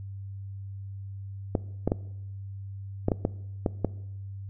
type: clicks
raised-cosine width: 2 ms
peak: -10 dBFS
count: 8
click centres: 1.552 / 1.876 / 1.919 / 3.084 / 3.118 / 3.251 / 3.662 / 3.847 s
effects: noise-tail reverb RT60 0.9 s tail -20 dB re dry + added 98 Hz sine -36 dBFS peak until 4.49 s